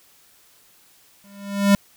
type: tone with exponential growth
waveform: square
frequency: 200 Hz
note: G3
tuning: 35 cents sharp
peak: -10 dBFS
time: 1.24-1.75 s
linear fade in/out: 0 ms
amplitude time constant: 110 ms
effects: white hiss -55 dBFS RMS until 1.96 s

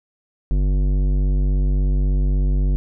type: tone with tanh clipping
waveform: triangle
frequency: 48.21 Hz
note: G1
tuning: 28 cents flat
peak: -17 dBFS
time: 0.51-2.76 s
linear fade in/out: 0 ms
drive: 18 dB
effects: none

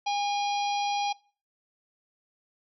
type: harmonic tone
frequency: 814 Hz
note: G#5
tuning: 35 cents flat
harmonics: 1 / 3 / 4 / 5 / 6 / 7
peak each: -26 / -36 / -38 / -40 / -42 / -43 dBFS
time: 0.06-1.13 s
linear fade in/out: 10 ms
effects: noise-tail reverb RT60 0.4 s tail -22 dB re dry

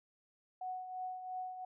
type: tone with tremolo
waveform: sine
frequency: 740 Hz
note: F#5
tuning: in tune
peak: -37 dBFS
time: 0.61-1.65 s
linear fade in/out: 5 ms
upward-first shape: triangle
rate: 2.9 Hz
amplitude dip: 60%
effects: none

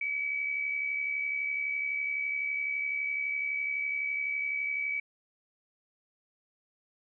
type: tone with amplitude modulation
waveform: sine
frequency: 2283 Hz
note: D7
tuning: 50 cents flat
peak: -27 dBFS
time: 0.01-5 s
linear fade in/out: 5 ms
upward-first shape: sine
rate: 71.9 Hz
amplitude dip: 50%
effects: none

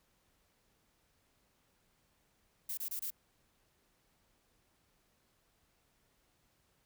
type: noise bursts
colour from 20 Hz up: violet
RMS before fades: -39 dBFS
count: 4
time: 2.69-3.104 s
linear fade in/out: 5 ms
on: 84 ms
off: 26 ms
effects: pink hiss -74 dBFS RMS until 6.85 s

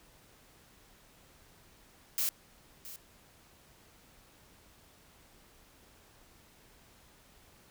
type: noise with echo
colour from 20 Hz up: blue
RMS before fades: -31 dBFS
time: 2.18-2.29 s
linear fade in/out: 0 ms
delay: 670 ms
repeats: 1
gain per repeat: -15 dB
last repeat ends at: 2.96 s
effects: pink hiss -61 dBFS RMS until 7.7 s

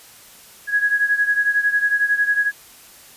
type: beating tone pair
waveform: sine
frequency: 1661.2 / 1672.2 Hz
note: G#6 / G#6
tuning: 0 / +11 cents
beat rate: 11 Hz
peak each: -17 / -21 dBFS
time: 0.67-2.52 s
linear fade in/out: 50 ms
effects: white hiss -45 dBFS RMS until 3.16 s + resampled to 32000 Hz

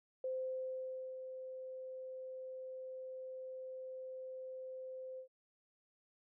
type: tone with ADSR envelope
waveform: sine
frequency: 518 Hz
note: C5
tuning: 17 cents flat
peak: -36 dBFS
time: 0.24-5.28 s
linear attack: 3 ms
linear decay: 920 ms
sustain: -8 dB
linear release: 94 ms
effects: none

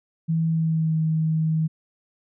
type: tone with pitch glide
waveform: sine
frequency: 162.7 to 158.8 Hz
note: E3 to D#3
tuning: -22 to +36 cents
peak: -19 dBFS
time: 0.28-1.68 s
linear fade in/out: 20 ms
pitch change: -42 cents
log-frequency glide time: 0.48-0.97 s
effects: none

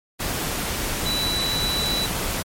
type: tone in noise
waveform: sine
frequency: 3951 Hz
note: B7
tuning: in tune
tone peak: -23 dBFS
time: 1.05-2.07 s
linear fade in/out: 20 ms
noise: pink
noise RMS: -26 dBFS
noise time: 0.19-2.43 s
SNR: 0 dB
effects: MP3 64 kbps

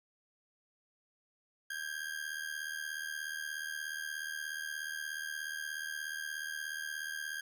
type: ring-modulated tone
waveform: 40% pulse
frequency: 1609 Hz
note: G6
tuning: 45 cents sharp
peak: -34 dBFS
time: 1.7-7.41 s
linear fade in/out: 5 ms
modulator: 38.4 Hz
effects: none

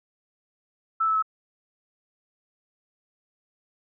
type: tone with pitch steps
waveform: sine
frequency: 1318.5 / 1306.4 / 1294.4 Hz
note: E6 / E6 / E6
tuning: 0 / -16 / -32 cents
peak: -20 dBFS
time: 1-1.225 s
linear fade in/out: 10 ms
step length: 75 ms
effects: none

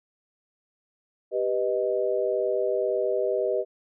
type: chord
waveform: sine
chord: G augmented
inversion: none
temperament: equal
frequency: 392 / 493.9 / 622.3 Hz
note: G4 / B4 / D#5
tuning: 0 / 0 / 0 cents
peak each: -27 dBFS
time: 1.31-3.65 s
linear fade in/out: 50 ms
effects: none

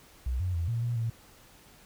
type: tone with pitch steps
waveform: sine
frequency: 62.9 / 91.1 / 84.3 / 116.4 / 119.4 / 114.4 Hz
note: B1 / F#2 / E2 / A#2 / A#2 / A#2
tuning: +32 / -26 / +39 / -2 / +42 / -32 cents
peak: -27 dBFS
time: 0.26-1.1 s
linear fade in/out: 5 ms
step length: 140 ms
effects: pink hiss -56 dBFS RMS until 1.85 s

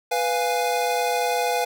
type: chord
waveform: square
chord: F diminished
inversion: second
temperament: equal with one note detuned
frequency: 493.9 / 698.5 / 827.3 Hz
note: Cb5 / F5 / Ab5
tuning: 0 / 0 / -7 cents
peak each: -26 dBFS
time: 0.11-1.65 s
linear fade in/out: 10 ms
effects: none

